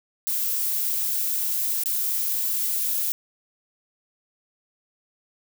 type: noise with dropouts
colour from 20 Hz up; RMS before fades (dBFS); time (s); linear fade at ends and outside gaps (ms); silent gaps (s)
violet; -25; 0.27-3.12; 0; 1.836-1.858
effects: none